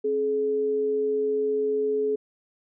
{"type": "tone pair together", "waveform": "sine", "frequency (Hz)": [268.1, 425.6], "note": ["C4", "G#4"], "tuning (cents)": [42, 42], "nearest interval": "minor sixth", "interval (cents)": 800, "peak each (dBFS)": [-34, -22], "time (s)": [0.04, 2.16], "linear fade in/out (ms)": 10, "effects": []}